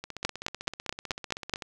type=two click trains; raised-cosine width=0.2 ms; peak=-20 / -9 dBFS; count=26 / 7; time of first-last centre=0.04-1.622 / 0.25-1.538 s; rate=15.8 / 4.66 Hz; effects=none